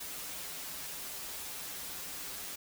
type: noise with comb filter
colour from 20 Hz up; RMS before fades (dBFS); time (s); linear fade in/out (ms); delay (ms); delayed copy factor
white; -42; 0-2.56; 10; 8.8; -0.9
effects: none